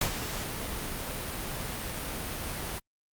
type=noise with ADSR envelope; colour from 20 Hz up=pink; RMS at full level=-26 dBFS; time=0.01-2.8 s; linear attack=5 ms; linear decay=78 ms; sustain=-9 dB; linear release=23 ms; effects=Opus 48 kbps